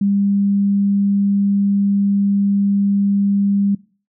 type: tone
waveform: sine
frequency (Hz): 200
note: G3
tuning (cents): +35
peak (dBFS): -13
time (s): 0.01-3.75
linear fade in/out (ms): 5
effects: noise-tail reverb RT60 0.4 s tail -22 dB re dry